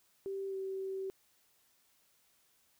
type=tone with pitch glide; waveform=sine; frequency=390 to 384 Hz; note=G4 to G4; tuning=-9 to -36 cents; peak=-36 dBFS; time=0.26-1.1 s; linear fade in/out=0 ms; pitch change=-27 cents; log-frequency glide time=0.48-0.56 s; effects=white hiss -71 dBFS RMS until 2.79 s